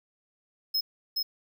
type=tone with echo; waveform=square; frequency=5150 Hz; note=E8; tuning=41 cents flat; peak=-25 dBFS; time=0.74-0.81 s; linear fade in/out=10 ms; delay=420 ms; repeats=1; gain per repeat=-2 dB; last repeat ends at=1.23 s; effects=10-bit